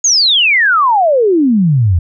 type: exponential sweep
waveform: sine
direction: down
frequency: 6790 to 80.3 Hz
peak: -7 dBFS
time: 0.04-1.99 s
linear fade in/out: 5 ms
effects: none